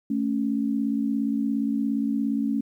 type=tone pair together; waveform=sine; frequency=220 / 277.2 Hz; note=A3 / C#4; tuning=0 / 0 cents; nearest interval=major third; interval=400 cents; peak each=-25 dBFS; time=0.1-2.61 s; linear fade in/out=5 ms; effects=10-bit